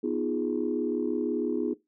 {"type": "chord", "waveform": "sine", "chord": "F half-diminished seventh", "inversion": "second", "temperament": "equal", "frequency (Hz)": [246.9, 311.1, 349.2, 415.3], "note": ["Cb4", "Eb4", "F4", "Ab4"], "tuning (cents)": [0, 0, 0, 0], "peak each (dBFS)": -31, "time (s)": [0.03, 1.74], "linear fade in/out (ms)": 10, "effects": ["noise-tail reverb RT60 0.2 s tail -19 dB re dry", "tanh soft clip ceiling -16 dBFS"]}